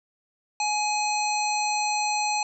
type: harmonic tone with a mistuned harmonic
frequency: 840 Hz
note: G#5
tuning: 19 cents sharp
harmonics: 1 / 3 / 5 / 7 / 9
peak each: -25 / -30 / -32 / -33 / -35 dBFS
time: 0.6-2.43 s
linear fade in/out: 2 ms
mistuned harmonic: 7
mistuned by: +35 cents
effects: none